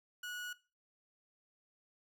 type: tone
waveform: 30% pulse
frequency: 1461 Hz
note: F#6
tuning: 22 cents flat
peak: -39 dBFS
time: 0.23-0.53 s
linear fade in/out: 5 ms
effects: noise-tail reverb RT60 0.3 s tail -17 dB re dry